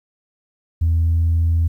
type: tone with pitch glide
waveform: sine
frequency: 82.41 to 82.94 Hz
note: E2 to E2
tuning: 0 to +11 cents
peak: -12 dBFS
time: 0.81-1.68 s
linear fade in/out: 10 ms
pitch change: +11 cents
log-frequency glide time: 1.02-1.16 s
effects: tanh soft clip ceiling -11 dBFS + 9-bit